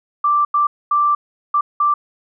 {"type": "tone bursts at uneven times", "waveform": "sine", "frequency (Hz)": 1174.7, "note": "D6", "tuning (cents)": 0, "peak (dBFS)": -12, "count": 5, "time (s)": [[0.24, 0.45], [0.54, 0.67], [0.91, 1.15], [1.54, 1.61], [1.8, 1.94]], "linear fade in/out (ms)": 5, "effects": []}